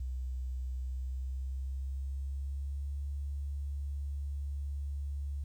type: tone with pitch glide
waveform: sine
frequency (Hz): 63.7 to 70.68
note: C2 to C#2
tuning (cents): -46 to +34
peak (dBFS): -34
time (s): 0-5.44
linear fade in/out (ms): 5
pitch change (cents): +180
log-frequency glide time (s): 0.78-2.98
effects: 11-bit

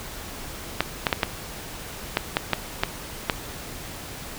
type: clicks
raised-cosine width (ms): 0.3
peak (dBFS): -3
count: 9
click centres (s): 0.806 / 1.068 / 1.128 / 1.232 / 2.171 / 2.369 / 2.533 / 2.835 / 3.298
effects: pink hiss -37 dBFS RMS until 4.38 s

